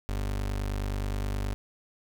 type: tone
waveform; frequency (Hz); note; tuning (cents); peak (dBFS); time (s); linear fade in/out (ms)
30% pulse; 49.51; G1; +18; -26; 0.09-1.54; 0
effects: none